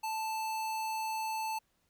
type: tone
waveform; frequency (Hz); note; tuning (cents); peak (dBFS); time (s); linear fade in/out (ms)
square; 880; A5; 0; -34; 0.03-1.59; 10
effects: pink hiss -75 dBFS RMS until 1.89 s